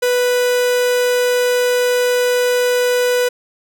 45% pulse tone, 493.9 Hz, B4, in tune, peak -13 dBFS, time 0.02-3.29 s, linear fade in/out 10 ms, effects none

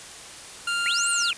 25% pulse tone, 1396.9 Hz, F6, in tune, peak -20 dBFS, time 0.67-1.31 s, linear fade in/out 5 ms
sine linear two-way sweep, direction up then down, 1864.7 to 9040 to 2347 Hz, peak -24 dBFS, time 0.86-1.33 s, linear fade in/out 0 ms, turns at 1.1 s
effects white hiss -41 dBFS RMS until 1.37 s + resampled to 22050 Hz

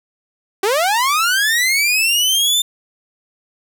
sawtooth linear sweep, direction up, 370 to 3604 Hz, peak -10 dBFS, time 0.63-2.62 s, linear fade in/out 5 ms, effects none

